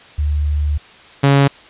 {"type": "tone pair in turn", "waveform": ["sine", "sawtooth"], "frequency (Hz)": [73.9, 139.5], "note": ["D2", "C#3"], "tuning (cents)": [11, 11], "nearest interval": "major seventh", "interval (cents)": 1100, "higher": "second", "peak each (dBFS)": [-14, -5], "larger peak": "second", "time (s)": [[0.18, 0.78], [1.23, 1.48]], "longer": "first", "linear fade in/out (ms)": 10, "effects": ["white hiss -42 dBFS RMS until 1.69 s", "resampled to 8000 Hz"]}